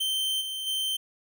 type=tone with level steps; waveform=45% pulse; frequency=3114 Hz; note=G7; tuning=12 cents flat; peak=-25 / -31 / -26 dBFS; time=0-0.97 s; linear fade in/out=10 ms; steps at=0.4 / 0.66 s; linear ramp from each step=20 ms; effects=none